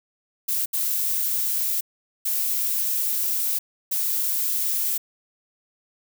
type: noise bursts at uneven times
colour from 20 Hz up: violet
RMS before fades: -24 dBFS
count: 4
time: 0.48-0.66 / 0.73-1.81 / 2.25-3.59 / 3.91-4.98 s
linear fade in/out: 10 ms
effects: none